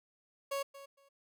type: tone with echo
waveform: 30% pulse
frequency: 554.4 Hz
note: C#5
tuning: in tune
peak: -31 dBFS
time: 0.51-0.63 s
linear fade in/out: 10 ms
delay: 230 ms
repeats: 2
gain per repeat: -15 dB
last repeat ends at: 1.09 s
effects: none